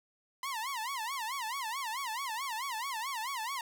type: tone with vibrato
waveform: sawtooth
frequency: 987.8 Hz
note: B5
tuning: in tune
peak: -31 dBFS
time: 0.43-3.61 s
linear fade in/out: 2 ms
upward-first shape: sine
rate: 4.6 Hz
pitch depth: 230 cents each way
effects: none